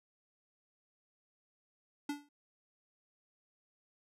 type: tone with exponential decay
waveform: square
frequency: 289.7 Hz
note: D4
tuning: 24 cents flat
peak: -33 dBFS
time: 2.09-2.29 s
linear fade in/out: 5 ms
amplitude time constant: 42 ms
effects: low-pass 12000 Hz 12 dB/octave